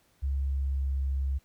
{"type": "tone with pitch glide", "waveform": "sine", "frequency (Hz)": [68.5, 67.75], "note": ["C#2", "C#2"], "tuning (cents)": [-20, -39], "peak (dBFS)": -26, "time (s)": [0.22, 1.39], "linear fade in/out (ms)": 20, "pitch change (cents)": -19, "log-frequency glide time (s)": [0.36, 0.97], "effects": ["pink hiss -67 dBFS RMS until 1.44 s"]}